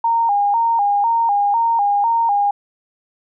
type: tone with vibrato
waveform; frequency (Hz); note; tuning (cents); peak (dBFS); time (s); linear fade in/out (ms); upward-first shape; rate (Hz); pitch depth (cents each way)
sine; 866; A5; -28; -13; 0.04-2.51; 5; square; 2; 110
effects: none